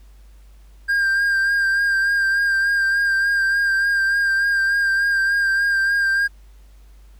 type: tone with vibrato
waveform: triangle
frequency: 1598 Hz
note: G6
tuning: 33 cents sharp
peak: -14 dBFS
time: 0.88-6.28 s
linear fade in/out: 20 ms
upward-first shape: sine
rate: 3.4 Hz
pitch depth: 27 cents each way
effects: added 50 Hz sine -43 dBFS peak until 7.19 s + pink hiss -59 dBFS RMS until 7.19 s